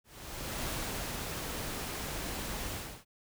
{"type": "noise with ADSR envelope", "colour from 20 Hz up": "pink", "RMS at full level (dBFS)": -36, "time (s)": [0.04, 3.05], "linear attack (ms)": 600, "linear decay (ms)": 540, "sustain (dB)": -2, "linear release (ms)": 320, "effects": []}